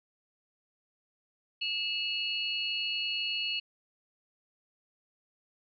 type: tone cluster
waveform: sine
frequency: 2633 / 2881 / 4349 Hz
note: E7 / F#7 / C#8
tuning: -3 / -47 / -34 cents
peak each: -35 / -33 / -36 dBFS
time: 1.61-3.6 s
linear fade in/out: 10 ms
effects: none